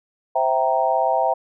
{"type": "chord", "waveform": "sine", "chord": "C dominant seventh", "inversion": "none", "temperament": "equal with one note detuned", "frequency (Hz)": [523.3, 659.3, 777.2, 932.3], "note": ["C5", "E5", "G5", "Bb5"], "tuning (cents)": [0, 0, -15, 0], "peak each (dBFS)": [-24, -21, -21, -23], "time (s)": [0.35, 1.34], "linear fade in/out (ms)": 10, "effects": []}